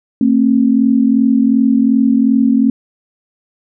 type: tone pair together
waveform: sine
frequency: 225.8 / 268.5 Hz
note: A3 / C4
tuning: +45 / +45 cents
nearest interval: minor third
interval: 300 cents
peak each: -11 dBFS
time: 0.21-2.7 s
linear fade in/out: 2 ms
effects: none